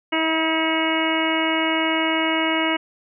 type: harmonic tone with a mistuned harmonic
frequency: 321.2 Hz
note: E4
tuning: 45 cents flat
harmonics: 1 / 2 / 3 / 4 / 5 / 6 / 7 / 8 / 9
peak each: -23 / -27 / -27 / -30 / -31 / -31 / -25 / -36 / -27 dBFS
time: 0.12-2.77 s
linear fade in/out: 10 ms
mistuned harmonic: 7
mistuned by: -27 cents
effects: none